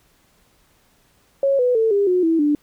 sine tone with pitch steps, 550 / 495.7 / 446.7 / 402.6 / 362.9 / 327 / 294.7 Hz, C#5 / B4 / A4 / G4 / F#4 / E4 / D4, -14 / +6 / +26 / +46 / -34 / -14 / +6 cents, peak -14 dBFS, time 1.43-2.55 s, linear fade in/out 2 ms, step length 160 ms, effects pink hiss -59 dBFS RMS until 2.62 s

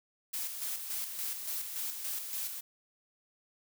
blue noise with tremolo, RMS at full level -36 dBFS, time 0.33-2.61 s, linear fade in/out 10 ms, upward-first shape square, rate 3.5 Hz, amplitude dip 45%, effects none

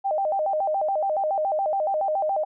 sine tone with vibrato, 696 Hz, F5, 6 cents flat, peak -21 dBFS, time 0.04-2.45 s, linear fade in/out 20 ms, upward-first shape square, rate 7.1 Hz, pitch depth 210 cents each way, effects none

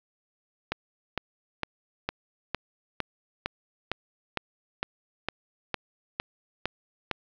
click train, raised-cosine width 0.3 ms, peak -11 dBFS, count 15, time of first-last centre 0.72-7.113 s, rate 2.19 Hz, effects low-pass 5000 Hz 12 dB/octave + 8-bit

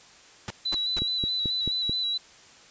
pink noise bursts, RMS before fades -33 dBFS, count 3, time 0.48-0.989 s, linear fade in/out 0 ms, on 23 ms, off 220 ms
sine tone with vibrato, 3951 Hz, B7, in tune, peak -25 dBFS, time 0.65-2.18 s, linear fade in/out 10 ms, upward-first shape square, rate 4.7 Hz, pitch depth 23 cents each way
click train, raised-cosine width 3 ms, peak -18 dBFS, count 5, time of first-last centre 1.02-1.895 s, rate 4.57 Hz
effects white hiss -52 dBFS RMS until 2.7 s + resampled to 16000 Hz

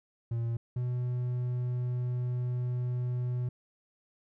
triangle tone pair in turn, 116.54 / 123.73 Hz, A#2 / B2, 0 / +4 cents, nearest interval minor second, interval 104 cents, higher second, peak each -27 dBFS, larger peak neither, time 0.31-0.57 / 0.76-3.49 s, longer second, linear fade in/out 5 ms, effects none

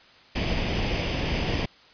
pink noise with comb filter, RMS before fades -26 dBFS, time 0.35-1.66 s, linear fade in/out 10 ms, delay 0.37 ms, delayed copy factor +0.6, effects white hiss -53 dBFS RMS until 1.93 s + resampled to 11025 Hz

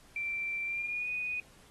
sine tone with pitch glide, 2349 to 2479 Hz, D7 to D#7, 0 to -7 cents, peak -32 dBFS, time 0.16-1.4 s, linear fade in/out 2 ms, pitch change +93 cents, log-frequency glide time 0.65-1.09 s, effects pink hiss -60 dBFS RMS until 1.7 s + AAC 32 kbps

